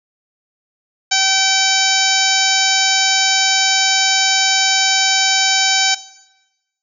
harmonic tone, 770 Hz, G5, 31 cents flat, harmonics 1 / 2 / 3 / 4 / 5 / 6 / 7 / 8 / 9, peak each -21 / -21 / -21 / -21 / -21 / -21 / -21 / -21 / -21 dBFS, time 1.11-5.95 s, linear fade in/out 10 ms, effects noise-tail reverb RT60 1.0 s tail -18 dB re dry

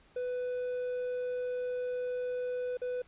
triangle tone with dropouts, 497.4 Hz, B4, 12 cents sharp, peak -30 dBFS, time 0.16-3.02 s, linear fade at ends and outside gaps 5 ms, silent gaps 2.772-2.816 s, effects pink hiss -63 dBFS RMS until 3.07 s + resampled to 8000 Hz

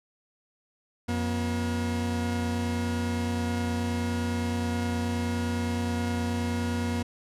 40% pulse tone pair together, 89.6 / 239.2 Hz, F2 / A#3, +45 / +45 cents, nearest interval octave + perfect fourth, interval 1700 cents, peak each -29 / -28 dBFS, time 1.08-7.03 s, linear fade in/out 10 ms, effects low-pass 11000 Hz 12 dB/octave

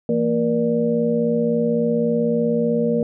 sine tone cluster, 165.9 / 229.5 / 475 / 591 Hz, E3 / A#3 / A#4 / D5, +11 / -27 / +33 / +11 cents, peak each -27 / -20 / -20 / -26 dBFS, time 0.09-3.03 s, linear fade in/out 2 ms, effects none

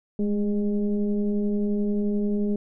sine tone with frequency modulation, 207.7 Hz, G#3, in tune, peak -21 dBFS, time 0.19-2.56 s, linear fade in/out 2 ms, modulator 202 Hz, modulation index 0.87, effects none

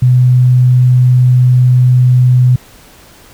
sine tone, 125.7 Hz, B2, 31 cents sharp, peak -4 dBFS, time 0.02-2.56 s, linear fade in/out 5 ms, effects pink hiss -40 dBFS RMS until 3.33 s

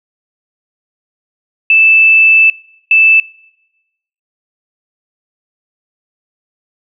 sine tone bursts at uneven times, 2637 Hz, E7, in tune, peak -4 dBFS, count 2, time 1.7-2.5 / 2.91-3.2 s, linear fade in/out 2 ms, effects noise-tail reverb RT60 1.0 s tail -25 dB re dry

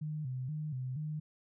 sine tone with vibrato, 140.2 Hz, C#3, 20 cents sharp, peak -35 dBFS, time 0.01-1.2 s, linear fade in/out 10 ms, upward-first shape square, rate 2.1 Hz, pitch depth 150 cents each way, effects none

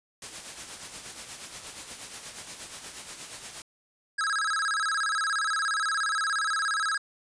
white noise with tremolo, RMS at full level -38 dBFS, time 0.22-3.62 s, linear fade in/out 2 ms, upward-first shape sine, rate 8.4 Hz, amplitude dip 50%
square tone with vibrato, 1457 Hz, F#6, 27 cents flat, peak -26 dBFS, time 4.18-6.98 s, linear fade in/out 10 ms, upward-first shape square, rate 17 Hz, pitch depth 200 cents each way
effects resampled to 22050 Hz

